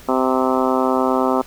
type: harmonic tone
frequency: 129.9 Hz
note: C3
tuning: 12 cents flat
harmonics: 2 / 3 / 4 / 5 / 6 / 7 / 8 / 9 / 10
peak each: -20 / -22 / -23 / -24 / -25 / -25 / -26 / -27 / -27 dBFS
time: 0.08-1.42 s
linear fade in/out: 10 ms
effects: pink hiss -43 dBFS RMS until 1.46 s